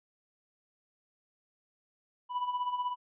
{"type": "tone with tremolo", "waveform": "triangle", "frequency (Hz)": 987.8, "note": "B5", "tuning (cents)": 0, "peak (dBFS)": -26, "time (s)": [2.29, 2.96], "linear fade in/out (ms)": 50, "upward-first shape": "sine", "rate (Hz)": 16, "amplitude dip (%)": 65, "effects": ["resampled to 8000 Hz"]}